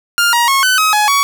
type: tone with pitch steps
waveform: sawtooth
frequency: 1404 / 948 / 1091 / 1510 / 1271 / 842 / 1125 Hz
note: F6 / A#5 / C#6 / F#6 / D#6 / G#5 / C#6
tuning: +9 / +29 / -28 / +35 / +36 / +24 / +25 cents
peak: -6 dBFS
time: 0.18-1.23 s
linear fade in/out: 0 ms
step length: 150 ms
effects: none